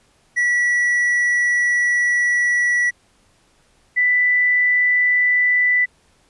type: tone pair in turn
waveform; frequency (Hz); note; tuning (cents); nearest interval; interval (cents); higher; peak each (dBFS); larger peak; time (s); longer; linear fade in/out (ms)
triangle / sine; 1944 / 1983.7; B6 / B6; -28 / +7; unison; 35; second; -13; neither; 0.36-2.91 / 3.96-5.86; first; 20
effects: pink hiss -58 dBFS RMS until 6.29 s + resampled to 24000 Hz